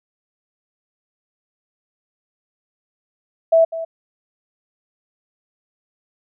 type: tone with echo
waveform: sine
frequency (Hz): 656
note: E5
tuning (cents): -9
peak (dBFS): -9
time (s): 3.52-3.65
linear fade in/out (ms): 10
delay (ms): 200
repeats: 1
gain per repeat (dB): -14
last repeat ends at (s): 3.85
effects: none